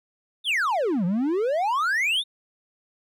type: exponential two-way sweep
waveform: triangle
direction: down then up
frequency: 3745 to 167.8 to 3745 Hz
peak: -19 dBFS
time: 0.44-2.24 s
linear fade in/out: 50 ms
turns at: 1.05 s
effects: none